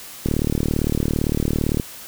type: click train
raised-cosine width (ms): 3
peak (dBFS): -7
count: 59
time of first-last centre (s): 0.26-1.798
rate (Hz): 37.7
effects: white hiss -38 dBFS RMS until 2.07 s